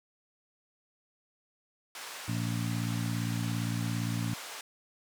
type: band-pass noise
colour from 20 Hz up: pink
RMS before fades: -43 dBFS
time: 1.95-4.61 s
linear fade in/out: 2 ms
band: 820 to 11000 Hz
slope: 12 dB/octave
type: harmonic tone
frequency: 57.5 Hz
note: A#1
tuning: 23 cents flat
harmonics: 2 / 3 / 4 / 5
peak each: -32 / -36 / -38 / -40 dBFS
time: 2.28-4.34 s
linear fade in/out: 5 ms
effects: none